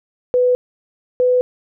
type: tone pair in turn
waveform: sine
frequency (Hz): 497.4 / 499.9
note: B4 / B4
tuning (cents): +12 / +21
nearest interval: unison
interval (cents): 9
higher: second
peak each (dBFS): -11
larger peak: neither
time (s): 0.34-0.55 / 1.2-1.41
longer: neither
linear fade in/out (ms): 0
effects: none